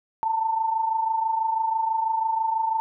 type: tone pair together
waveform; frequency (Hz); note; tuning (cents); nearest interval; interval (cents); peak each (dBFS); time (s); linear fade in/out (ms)
sine; 890 / 916.1; A5 / A#5; +20 / -30; minor second; 50; -22 / -29; 0.23-2.8; 0
effects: none